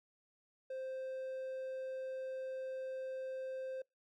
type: tone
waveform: triangle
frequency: 523.3 Hz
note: C5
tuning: in tune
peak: -38 dBFS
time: 0.7-3.82 s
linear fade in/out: 5 ms
effects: noise-tail reverb RT60 0.2 s tail -26 dB re dry